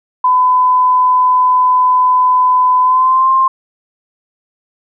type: tone with pitch glide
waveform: sine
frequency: 1007 to 1055.2 Hz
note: B5 to C6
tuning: +33 to +14 cents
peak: -7 dBFS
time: 0.24-3.48 s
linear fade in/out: 5 ms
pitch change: +81 cents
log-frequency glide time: 2.81-3.3 s
effects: none